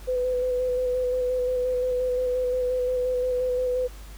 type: tone with vibrato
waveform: sine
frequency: 502 Hz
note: B4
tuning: 28 cents sharp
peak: -22 dBFS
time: 0.07-3.88 s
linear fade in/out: 20 ms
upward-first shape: square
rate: 5.7 Hz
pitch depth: 17 cents each way
effects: added 50 Hz sine -39 dBFS peak until 4.17 s + pink hiss -49 dBFS RMS until 4.17 s